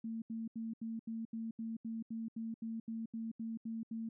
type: tone bursts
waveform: sine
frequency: 225.7 Hz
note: A3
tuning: 44 cents sharp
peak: -38 dBFS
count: 16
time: 0.04-4.09 s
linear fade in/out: 5 ms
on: 180 ms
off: 78 ms
effects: none